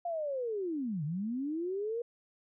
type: linear two-way sweep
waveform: sine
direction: down then up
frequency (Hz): 706 to 140.8 to 481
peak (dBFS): -32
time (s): 0.05-2.02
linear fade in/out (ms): 5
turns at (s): 1.04
effects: none